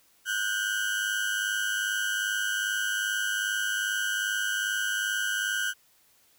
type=tone pair together; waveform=35% pulse; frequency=1465.5 / 1568 Hz; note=F#6 / G6; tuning=-17 / 0 cents; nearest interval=minor second; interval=117 cents; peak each=-28 dBFS; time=0.25-5.74 s; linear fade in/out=50 ms; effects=white hiss -63 dBFS RMS until 6.38 s